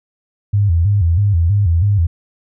sine tone with vibrato, 92.5 Hz, F#2, in tune, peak -10 dBFS, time 0.53-2.07 s, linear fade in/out 10 ms, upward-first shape square, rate 3.1 Hz, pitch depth 170 cents each way, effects none

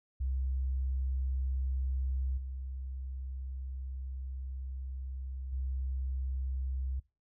sine tone with level steps, 65.41 Hz, C2, in tune, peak -30 / -37 / -32 dBFS, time 0.2-7 s, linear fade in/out 10 ms, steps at 2.37 / 5.52 s, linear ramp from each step 10 ms, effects noise-tail reverb RT60 0.3 s tail -22 dB re dry

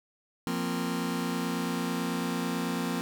sawtooth chord, F suspended fourth, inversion none, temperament just, 174.61 / 232.8 / 261.9 Hz, F3 / Bb3 / C4, 0 / -2 / +2 cents, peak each -29 dBFS, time 0.47-3.01 s, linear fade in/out 0 ms, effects none

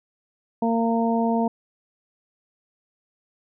harmonic tone, 229.6 Hz, A#3, 26 cents flat, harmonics 1 / 2 / 3 / 4, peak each -21 / -27 / -26 / -28 dBFS, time 0.62-1.48 s, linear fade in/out 5 ms, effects none

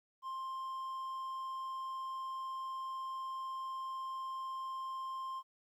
triangle tone, 1054 Hz, C6, 12 cents sharp, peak -37 dBFS, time 0.22-5.43 s, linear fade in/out 50 ms, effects 13-bit

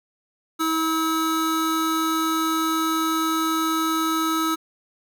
square tone pair together, 322.2 / 1292 Hz, E4 / E6, -39 / -35 cents, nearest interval 2 octaves, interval 2404 cents, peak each -24 dBFS, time 0.59-4.56 s, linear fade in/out 20 ms, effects none

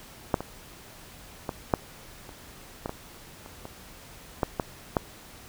clicks, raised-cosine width 1 ms, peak -7 / -19 / -15 / -6 / -29 / -16 / -18 / -29 / -24 / -9 / -11 / -8 dBFS, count 12, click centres 0.342 / 0.406 / 1.492 / 1.738 / 2.292 / 2.859 / 2.894 / 3.461 / 3.654 / 4.432 / 4.598 / 4.968 s, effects pink hiss -48 dBFS RMS until 5.48 s

